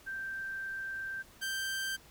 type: tone pair in turn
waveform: sine / sawtooth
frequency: 1568 / 1568 Hz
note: G6 / G6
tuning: 0 / 0 cents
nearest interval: unison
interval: 0 cents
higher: neither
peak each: -36 / -30 dBFS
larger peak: second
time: 0.06-1.23 / 1.41-1.97 s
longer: first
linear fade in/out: 20 ms
effects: pink hiss -58 dBFS RMS until 2.1 s